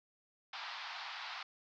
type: band-pass noise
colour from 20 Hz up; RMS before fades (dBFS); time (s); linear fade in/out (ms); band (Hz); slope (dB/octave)
pink; -45; 0.53-1.43; 5; 760 to 4900; 48
effects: none